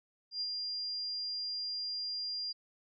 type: tone with ADSR envelope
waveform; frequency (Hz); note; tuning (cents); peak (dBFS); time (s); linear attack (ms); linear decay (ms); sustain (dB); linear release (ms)
sine; 4800; D8; +37; -32; 0.31-2.53; 100; 50; -3; 17
effects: none